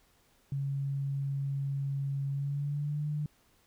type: tone with pitch glide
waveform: sine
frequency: 138.59 to 149.4 Hz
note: C#3 to D3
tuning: 0 to +30 cents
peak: -30 dBFS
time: 0.52-3.26 s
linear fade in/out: 2 ms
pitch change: +130 cents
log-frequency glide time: 2.3-3.05 s
effects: pink hiss -67 dBFS RMS until 3.66 s